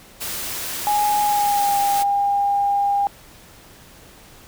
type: noise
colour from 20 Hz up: white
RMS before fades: -28 dBFS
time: 0.2-2.04 s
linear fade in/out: 20 ms
type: tone with pitch glide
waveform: sine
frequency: 830.6 to 805.1 Hz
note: G#5 to G5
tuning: 0 to +46 cents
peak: -16 dBFS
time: 0.87-3.07 s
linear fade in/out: 0 ms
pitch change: -54 cents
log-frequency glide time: 1.22-1.76 s
effects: pink hiss -46 dBFS RMS until 4.47 s